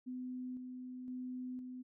sine tone with tremolo, 252.8 Hz, B3, 41 cents sharp, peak -40 dBFS, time 0.06-1.83 s, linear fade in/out 20 ms, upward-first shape square, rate 0.98 Hz, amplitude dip 35%, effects none

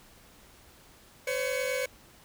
45% pulse tone cluster, 511 / 560 / 2233 Hz, C5 / C#5 / C#7, -41 / +18 / +12 cents, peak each -31 / -34 / -35 dBFS, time 1.27-1.86 s, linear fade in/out 5 ms, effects pink hiss -56 dBFS RMS until 2.24 s

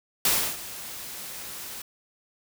white noise with ADSR envelope, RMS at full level -21 dBFS, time 0.25-1.82 s, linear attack 3 ms, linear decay 310 ms, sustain -17 dB, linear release 4 ms, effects none

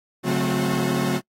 45% pulse tone cluster, 139.9 / 182.9 / 218.2 / 259.7 / 362.4 Hz, C#3 / F#3 / A3 / C4 / F#4, +16 / -20 / -14 / -13 / -36 cents, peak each -27 dBFS, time 0.23-1.21 s, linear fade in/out 50 ms, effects noise-tail reverb RT60 0.1 s tail -26 dB re dry + AAC 48 kbps

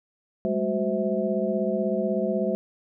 sine tone cluster, 198 / 214.2 / 370.4 / 516 / 650 Hz, G3 / A3 / F#4 / C5 / E5, +18 / -46 / +2 / -24 / -24 cents, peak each -29 dBFS, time 0.45-2.55 s, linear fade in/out 0 ms, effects none

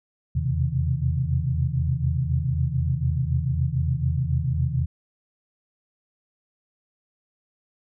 sine tone cluster, 80.8 / 84.8 / 125.5 / 132.5 / 159.1 Hz, E2 / E2 / B2 / C3 / D#3, -34 / +50 / +28 / +22 / +39 cents, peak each -27 / -30 / -27 / -25 / -30 dBFS, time 0.35-4.86 s, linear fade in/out 10 ms, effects none

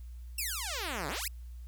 5% pulse exponential two-way sweep, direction down then up, 2794 to 134.3 to 2794 Hz, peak -23 dBFS, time 0.38-1.28 s, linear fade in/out 5 ms, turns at 1.08 s, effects added 60 Hz sine -42 dBFS peak until 1.67 s + white hiss -68 dBFS RMS until 1.67 s

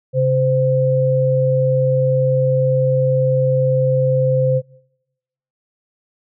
sine tone pair together, 134.97 / 517 Hz, C#3 / C5, -46 / -21 cents, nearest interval octave + major seventh, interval 2325 cents, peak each -16 / -15 dBFS, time 0.13-4.62 s, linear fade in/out 50 ms, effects noise-tail reverb RT60 1.0 s tail -25 dB re dry

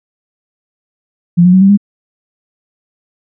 sine tone with pitch steps, 173.4 / 180.35 / 187.57 / 195.09 / 202.9 Hz, F3 / F#3 / F#3 / G3 / G#3, -12 / -44 / +24 / -8 / -40 cents, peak -3 dBFS, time 1.37-1.775 s, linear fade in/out 20 ms, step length 81 ms, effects none

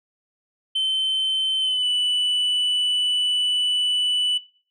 sine tone with pitch glide, 3081 to 2974 Hz, G7 to F#7, -31 to +8 cents, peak -17 dBFS, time 0.75-4.38 s, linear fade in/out 10 ms, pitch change -61 cents, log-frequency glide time 1.6-1.87 s, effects noise-tail reverb RT60 0.4 s tail -18 dB re dry + tanh soft clip ceiling -18 dBFS

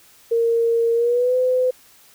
sine tone with pitch glide, 462.8 to 507.6 Hz, A#4 to B4, -13 to +47 cents, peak -15 dBFS, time 0.31-1.71 s, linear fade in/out 10 ms, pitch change +160 cents, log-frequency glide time 0.94-1.36 s, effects white hiss -51 dBFS RMS until 2.14 s

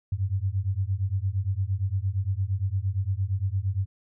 sine beating tone pair, 92.5 / 101.2 Hz, F#2 / G#2, 0 / -44 cents, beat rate 8.7 Hz, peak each -27 dBFS, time 0.12-3.86 s, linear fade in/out 5 ms, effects none

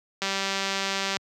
click train, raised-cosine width 0.2 ms, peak -10 dBFS, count 186, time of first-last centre 0.22-1.169 s, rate 195 Hz, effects high-pass 100 Hz 12 dB/octave

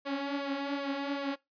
sawtooth tone with flanger, 279.6 Hz, C#4, 15 cents sharp, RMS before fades -34 dBFS, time 0.05-1.36 s, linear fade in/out 20 ms, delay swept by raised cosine 1.8 to 6.1 ms, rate 2.6 Hz, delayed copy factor +0.55, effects noise-tail reverb RT60 0.2 s tail -22 dB re dry + resampled to 11025 Hz

